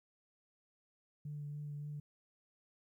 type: tone with vibrato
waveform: sine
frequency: 146.83 Hz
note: D3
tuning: in tune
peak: -40 dBFS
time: 1.25-2 s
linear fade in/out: 5 ms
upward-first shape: triangle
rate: 3.5 Hz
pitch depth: 19 cents each way
effects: tanh soft clip ceiling -36 dBFS + 13-bit